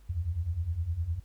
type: beating tone pair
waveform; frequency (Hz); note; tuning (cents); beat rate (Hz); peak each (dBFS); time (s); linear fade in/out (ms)
sine; 77.78 / 87.58; D#2 / F2; 0 / +5; 9.8; -34 / -30; 0.09-1.2; 10
effects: added 50 Hz sine -52 dBFS peak until 1.24 s + pink hiss -67 dBFS RMS until 1.24 s